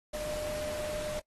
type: tone in noise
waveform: sine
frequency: 605 Hz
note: D#5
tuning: 49 cents flat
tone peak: -35 dBFS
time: 0.13-1.2 s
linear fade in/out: 10 ms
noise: pink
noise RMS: -41 dBFS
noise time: 0.13-1.2 s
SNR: +3 dB
effects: noise-tail reverb RT60 0.1 s tail -22 dB re dry + AAC 32 kbps